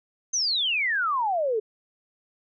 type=exponential sweep; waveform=sine; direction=down; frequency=6350 to 415.3 Hz; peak=-22 dBFS; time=0.33-1.6 s; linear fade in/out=10 ms; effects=none